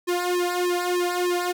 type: tone with flanger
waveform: sawtooth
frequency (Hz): 355.4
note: F4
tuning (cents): +30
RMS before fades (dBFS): -24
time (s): 0.07-1.53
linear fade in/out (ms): 20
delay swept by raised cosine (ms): 1.4 to 2.5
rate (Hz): 3.3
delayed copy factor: -1
effects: none